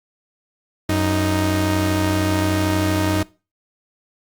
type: tone pair together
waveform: sawtooth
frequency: 93.03 / 311.1 Hz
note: F#2 / D#4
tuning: +10 / 0 cents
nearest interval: octave + major sixth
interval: 2090 cents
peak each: -16 / -16 dBFS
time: 0.89-3.23 s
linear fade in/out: 5 ms
effects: noise-tail reverb RT60 0.3 s tail -21 dB re dry + Opus 48 kbps